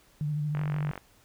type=tone with vibrato; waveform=sine; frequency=149.3 Hz; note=D3; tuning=29 cents sharp; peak=-27 dBFS; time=0.21-0.91 s; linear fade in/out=0 ms; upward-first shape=sine; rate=13 Hz; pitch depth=35 cents each way
type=click train; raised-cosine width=0.5 ms; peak=-23 dBFS; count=21; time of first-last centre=0.55-0.977 s; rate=46.8 Hz
effects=pink hiss -61 dBFS RMS until 1.24 s